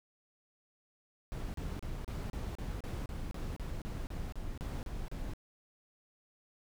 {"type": "noise bursts", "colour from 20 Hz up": "brown", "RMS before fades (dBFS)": -39, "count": 16, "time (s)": [1.32, 5.335], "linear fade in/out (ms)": 0, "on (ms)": 220, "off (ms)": 33, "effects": []}